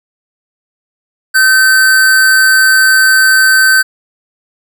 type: tone with amplitude modulation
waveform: square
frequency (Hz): 1539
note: G6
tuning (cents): -32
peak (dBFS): -4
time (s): 1.34-3.83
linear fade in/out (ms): 20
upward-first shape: sine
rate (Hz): 266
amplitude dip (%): 35
effects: none

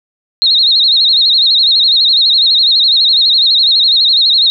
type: tone with vibrato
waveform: sine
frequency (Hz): 3970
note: B7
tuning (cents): +8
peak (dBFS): -6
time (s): 0.42-4.5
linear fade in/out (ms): 0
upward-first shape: sine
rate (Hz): 12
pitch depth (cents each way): 140
effects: none

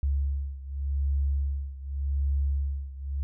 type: beating tone pair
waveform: sine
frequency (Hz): 69.3 / 70.16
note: C#2 / C#2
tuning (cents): 0 / +21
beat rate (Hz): 0.86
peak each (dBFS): -27 / -30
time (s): 0.03-3.23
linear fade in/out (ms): 0
effects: none

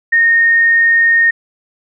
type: tone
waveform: sine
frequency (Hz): 1845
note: A#6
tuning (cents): -18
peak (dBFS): -7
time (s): 0.12-1.31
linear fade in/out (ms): 10
effects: none

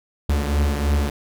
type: beating tone pair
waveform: 45% pulse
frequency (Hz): 71.8 / 74.9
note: D2 / D2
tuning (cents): -39 / +35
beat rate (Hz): 3.1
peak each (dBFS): -19 / -24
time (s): 0.29-1.1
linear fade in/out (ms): 5
effects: none

